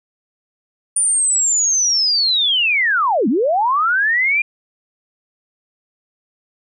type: linear two-way sweep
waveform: sine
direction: down then up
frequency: 9397 to 197.4 to 2433 Hz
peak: -13 dBFS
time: 0.96-4.42 s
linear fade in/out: 5 ms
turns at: 3.28 s
effects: none